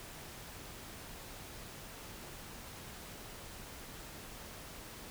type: silence
effects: pink hiss -49 dBFS RMS until 5.1 s